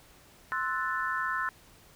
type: chord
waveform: sine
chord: F# half-diminished seventh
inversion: second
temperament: equal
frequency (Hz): 1046.5 / 1318.5 / 1480 / 1760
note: C6 / E6 / F#6 / A6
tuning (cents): 0 / 0 / 0 / 0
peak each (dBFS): -34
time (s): 0.52-1.49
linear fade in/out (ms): 0
effects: pink hiss -57 dBFS RMS until 1.95 s